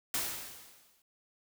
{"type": "noise with exponential decay", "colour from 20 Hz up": "white", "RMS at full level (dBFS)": -31, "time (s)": [0.14, 1.02], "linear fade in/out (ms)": 2, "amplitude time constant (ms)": 190, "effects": []}